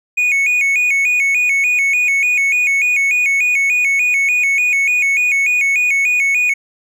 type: tone with vibrato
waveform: triangle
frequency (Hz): 2334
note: D7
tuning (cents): -11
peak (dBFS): -10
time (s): 0.17-6.54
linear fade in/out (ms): 10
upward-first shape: square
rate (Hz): 3.4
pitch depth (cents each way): 95
effects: none